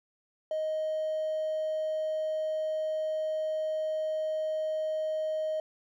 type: tone with hard clipping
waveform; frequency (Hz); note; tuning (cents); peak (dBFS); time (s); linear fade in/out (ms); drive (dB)
triangle; 625; D#5; +8; -29; 0.51-5.6; 2; 4
effects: none